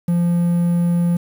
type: tone with quantisation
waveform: triangle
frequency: 172.8 Hz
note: F3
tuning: 18 cents flat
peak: -12 dBFS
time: 0.08-1.17 s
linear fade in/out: 5 ms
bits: 7
effects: none